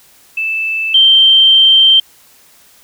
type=tone pair in turn; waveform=sine; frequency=2637 / 3136 Hz; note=E7 / G7; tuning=0 / 0 cents; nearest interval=minor third; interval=300 cents; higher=second; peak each=-14 / -4 dBFS; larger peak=second; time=0.37-0.94 / 0.94-2 s; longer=second; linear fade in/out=5 ms; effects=white hiss -46 dBFS RMS until 2.83 s